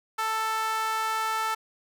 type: tone with high-pass filter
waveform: sawtooth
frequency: 441.3 Hz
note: A4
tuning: 5 cents sharp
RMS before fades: -28 dBFS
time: 0.18-1.55 s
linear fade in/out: 10 ms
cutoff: 1100 Hz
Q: 7.6
effects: none